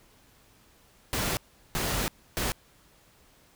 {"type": "noise bursts at uneven times", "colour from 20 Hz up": "pink", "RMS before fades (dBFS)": -29, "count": 3, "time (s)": [[1.13, 1.37], [1.75, 2.08], [2.37, 2.52]], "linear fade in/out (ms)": 0, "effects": ["pink hiss -60 dBFS RMS until 3.55 s"]}